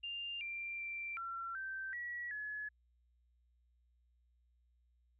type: tone with pitch steps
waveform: sine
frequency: 2798 / 2368 / 2354 / 1358 / 1556 / 1928 / 1701 Hz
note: F7 / D7 / D7 / F6 / G6 / B6 / G#6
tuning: +3 / +14 / +3 / -49 / -13 / -42 / +41 cents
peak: -40 dBFS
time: 0.03-2.69 s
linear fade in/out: 10 ms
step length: 380 ms
effects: added 60 Hz sine -70 dBFS peak until 5.19 s